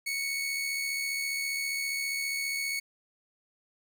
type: tone with amplitude modulation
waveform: sawtooth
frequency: 2217 Hz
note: C#7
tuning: in tune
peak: -25 dBFS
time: 0.06-2.8 s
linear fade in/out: 10 ms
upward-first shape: sine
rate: 74.9 Hz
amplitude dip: 35%
effects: none